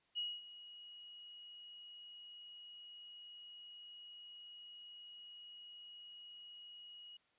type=tone with ADSR envelope; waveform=sine; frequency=2900 Hz; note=F#7; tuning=35 cents flat; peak=-36 dBFS; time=0.15-7.17 s; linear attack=30 ms; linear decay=230 ms; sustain=-16 dB; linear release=4 ms; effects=white hiss -75 dBFS RMS until 7.38 s + resampled to 8000 Hz